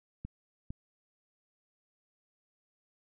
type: clicks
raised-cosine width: 5 ms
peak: -27 dBFS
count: 2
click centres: 0.25 / 0.705 s
effects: none